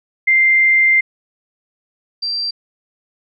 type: tone pair in turn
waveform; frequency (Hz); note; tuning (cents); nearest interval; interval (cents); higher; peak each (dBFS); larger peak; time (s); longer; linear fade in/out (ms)
sine; 2093 / 4708; C7 / D8; 0 / +3; octave + major second; 1403; second; -9 / -18; first; 0.27-1.01 / 2.22-2.51; first; 10
effects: none